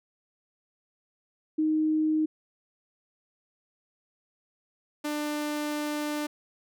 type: tone pair in turn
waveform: sine / sawtooth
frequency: 311.1 / 297.8 Hz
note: D#4 / D4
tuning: 0 / +24 cents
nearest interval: minor second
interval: 76 cents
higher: first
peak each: -22 / -25 dBFS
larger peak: first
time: 1.58-2.26 / 5.04-6.27 s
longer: second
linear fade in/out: 10 ms
effects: none